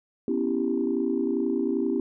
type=chord; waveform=sine; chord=C# half-diminished seventh; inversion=third; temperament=equal; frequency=246.9 / 277.2 / 329.6 / 392 Hz; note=B3 / C#4 / E4 / G4; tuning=0 / 0 / 0 / 0 cents; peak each=-28 dBFS; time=0.28-2 s; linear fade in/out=2 ms; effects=tanh soft clip ceiling -14 dBFS